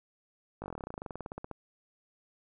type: slowing click train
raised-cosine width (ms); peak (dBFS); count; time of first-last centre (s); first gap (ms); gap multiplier
1; -25; 24; 0.62-1.513; 19; 1.06
effects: none